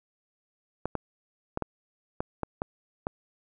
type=clicks; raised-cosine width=1 ms; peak=-15 dBFS; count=8; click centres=0.856 / 0.953 / 1.574 / 1.623 / 2.205 / 2.433 / 2.619 / 3.069 s; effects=none